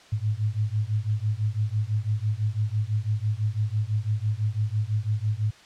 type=beating tone pair; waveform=sine; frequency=103.8 / 109.8 Hz; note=G#2 / A2; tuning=0 / -3 cents; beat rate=6 Hz; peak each=-26 dBFS; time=0.12-5.51 s; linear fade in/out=10 ms; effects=white hiss -51 dBFS RMS until 5.65 s + low-pass 5000 Hz 12 dB/octave